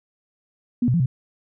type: tone with pitch steps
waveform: sine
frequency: 242.8 / 124.1 / 171.5 / 128.2 Hz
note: B3 / B2 / F3 / C3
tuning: -29 / +9 / -31 / -35 cents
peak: -16 dBFS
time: 0.82-1.06 s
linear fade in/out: 5 ms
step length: 60 ms
effects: none